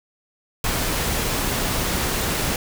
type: noise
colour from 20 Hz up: pink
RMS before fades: -23 dBFS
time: 0.64-2.56 s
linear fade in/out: 2 ms
effects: none